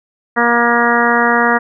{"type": "harmonic tone", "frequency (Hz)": 237, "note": "A#3", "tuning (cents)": 29, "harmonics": [1, 2, 3, 4, 5, 6, 7, 8], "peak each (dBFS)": [-18, -18, -18, -18, -18, -18, -18, -18], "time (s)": [0.36, 1.59], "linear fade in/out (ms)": 20, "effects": []}